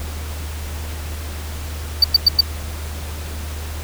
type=tone bursts; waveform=triangle; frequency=4612 Hz; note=D8; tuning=32 cents flat; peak=-5 dBFS; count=4; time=2.02-2.408 s; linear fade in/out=5 ms; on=22 ms; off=100 ms; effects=added 76 Hz sine -26 dBFS peak until 3.83 s + pink hiss -34 dBFS RMS until 3.83 s